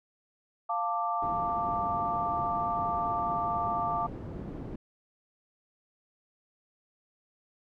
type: chord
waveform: sine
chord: D minor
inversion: first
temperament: equal with one note detuned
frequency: 698.5 / 890.2 / 1174.7 Hz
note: F5 / A5 / D6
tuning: 0 / +20 / 0 cents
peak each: -32 / -33 / -31 dBFS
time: 0.69-4.07 s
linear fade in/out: 10 ms
type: low-pass noise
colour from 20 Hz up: white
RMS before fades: -40 dBFS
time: 1.22-4.76 s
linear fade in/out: 5 ms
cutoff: 310 Hz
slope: 12 dB/octave
effects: none